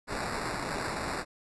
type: noise with sample-and-hold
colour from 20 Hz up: blue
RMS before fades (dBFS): -34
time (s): 0.07-1.25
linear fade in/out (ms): 50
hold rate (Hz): 3150
effects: resampled to 24000 Hz